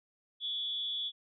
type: tone with amplitude modulation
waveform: sine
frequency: 3407 Hz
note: G#7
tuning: 44 cents sharp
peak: -30 dBFS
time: 0.4-1.12 s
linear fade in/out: 50 ms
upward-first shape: sine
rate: 244 Hz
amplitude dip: 65%
effects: none